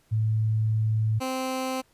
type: tone pair in turn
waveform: sine / 15% pulse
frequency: 109.5 / 260.4 Hz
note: A2 / C4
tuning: -8 / -8 cents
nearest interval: octave + minor third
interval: 1500 cents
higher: second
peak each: -21 dBFS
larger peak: neither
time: 0.11-1.2 / 1.2-1.82 s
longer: first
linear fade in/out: 20 ms
effects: pink hiss -64 dBFS RMS until 1.93 s + resampled to 32000 Hz